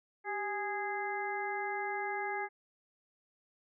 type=harmonic tone with a mistuned harmonic; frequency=413.4 Hz; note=G#4; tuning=8 cents flat; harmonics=1 / 2 / 3 / 4 / 5; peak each=-40 / -37 / -46 / -41 / -41 dBFS; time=0.24-2.49 s; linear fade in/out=50 ms; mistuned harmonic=1; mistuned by=-85 cents; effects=none